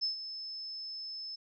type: tone with ADSR envelope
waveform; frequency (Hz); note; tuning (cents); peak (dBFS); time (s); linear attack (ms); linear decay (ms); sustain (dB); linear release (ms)
sine; 5240; E8; -11; -28; 0.01-1.36; 24; 120; -11; 12
effects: none